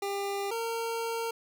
25% pulse tone pair in turn, 399.2 / 458.8 Hz, G4 / A#4, +32 / -28 cents, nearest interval major second, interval 240 cents, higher second, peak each -27 dBFS, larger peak neither, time 0.02-0.51 / 0.51-1.31 s, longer second, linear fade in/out 5 ms, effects none

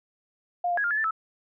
sine tone with pitch steps, 707 / 699 / 1660 / 1405 / 1712 / 1766 / 1310 Hz, F5 / F5 / G#6 / F6 / A6 / A6 / E6, +21 / +1 / -1 / +10 / -48 / +6 / -11 cents, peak -23 dBFS, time 0.64-1.109 s, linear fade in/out 5 ms, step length 67 ms, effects none

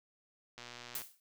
click train, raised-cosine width 0.2 ms, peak -30 dBFS, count 54, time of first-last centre 0.58-1.018 s, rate 121 Hz
blue noise with exponential decay, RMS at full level -36 dBFS, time 0.95-1.2 s, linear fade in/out 2 ms, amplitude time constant 54 ms
effects none

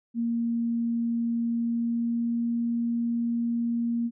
sine tone with pitch glide, 233.1 to 234.5 Hz, A#3 to A#3, 0 to +11 cents, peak -24 dBFS, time 0.14-4.11 s, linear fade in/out 50 ms, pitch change +11 cents, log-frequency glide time 1.5-2.47 s, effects none

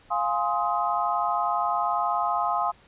sine chord, F minor seventh, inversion none, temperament equal with one note detuned, 698.5 / 830.6 / 1046.5 / 1259 Hz, F5 / Ab5 / C6 / Eb6, 0 / 0 / 0 / +20 cents, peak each -28 dBFS, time 0.1-2.72 s, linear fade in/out 20 ms, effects pink hiss -56 dBFS RMS until 2.87 s + resampled to 8000 Hz

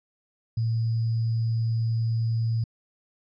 sine tone with sample-and-hold, 113.7 Hz, A#2, 43 cents flat, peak -22 dBFS, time 0.57-2.64 s, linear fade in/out 5 ms, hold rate 4900 Hz, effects resampled to 16000 Hz

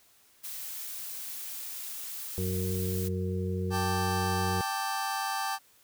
blue noise, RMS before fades -39 dBFS, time 0.43-3.09 s, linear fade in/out 20 ms
harmonic tone, 92.5 Hz, F#2, in tune, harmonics 1 / 2 / 4 / 5, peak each -31 / -34 / -37 / -38 dBFS, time 2.38-4.61 s, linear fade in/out 0 ms
sawtooth chord, G suspended second, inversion none, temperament just, 784 / 882 / 1176 Hz, G5 / A5 / D6, 0 / +4 / +2 cents, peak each -29 / -31 / -31 dBFS, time 3.7-5.59 s, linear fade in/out 50 ms
effects white hiss -62 dBFS RMS until 5.83 s

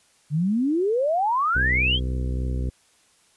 sine exponential sweep, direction up, 140.9 to 3336 Hz, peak -19 dBFS, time 0.3-2 s, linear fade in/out 50 ms
harmonic tone, 63.3 Hz, B1, 43 cents sharp, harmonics 1 / 2 / 3 / 4 / 5 / 6 / 7 / 8, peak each -24 / -30 / -39 / -36 / -43 / -41 / -45 / -44 dBFS, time 1.55-2.7 s, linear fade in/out 10 ms
effects white hiss -60 dBFS RMS until 3.36 s + resampled to 24000 Hz

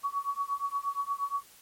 sine tone with tremolo, 1126 Hz, C#6, 27 cents sharp, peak -25 dBFS, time 0.03-1.43 s, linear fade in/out 20 ms, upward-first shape triangle, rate 8.5 Hz, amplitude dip 100%, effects white hiss -56 dBFS RMS until 1.61 s + MP3 64 kbps

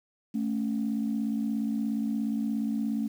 sine tone pair together, 219.5 / 276.5 Hz, A3 / C#4, -4 / -4 cents, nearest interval major third, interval 400 cents, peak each -27 / -31 dBFS, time 0.34-3.08 s, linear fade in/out 10 ms, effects tanh soft clip ceiling -20 dBFS + 9-bit

